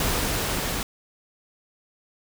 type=noise with level ramp; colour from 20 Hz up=pink; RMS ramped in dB=-24 to -28 dBFS; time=0-0.83 s; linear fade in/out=2 ms; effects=none